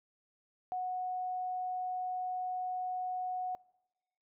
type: tone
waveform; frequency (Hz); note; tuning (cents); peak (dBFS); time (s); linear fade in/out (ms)
sine; 735; F#5; -12; -33; 0.72-3.55; 0
effects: noise-tail reverb RT60 1.0 s tail -25 dB re dry